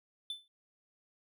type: tone with exponential decay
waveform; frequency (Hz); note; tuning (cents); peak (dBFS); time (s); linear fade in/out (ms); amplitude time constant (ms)
triangle; 3520; A7; 0; -32; 0.3-0.48; 2; 37
effects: none